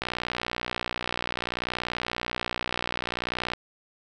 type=click train; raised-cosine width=0.3 ms; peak=-12 dBFS; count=214; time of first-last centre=0.02-3.535 s; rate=60.6 Hz; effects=none